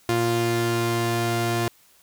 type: tone pair together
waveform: sawtooth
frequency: 116.53 / 349.2 Hz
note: A#2 / F4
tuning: 0 / 0 cents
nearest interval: octave + perfect fifth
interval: 1900 cents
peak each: -21 / -19 dBFS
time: 0.09-1.68 s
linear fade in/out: 0 ms
effects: white hiss -57 dBFS RMS until 2.02 s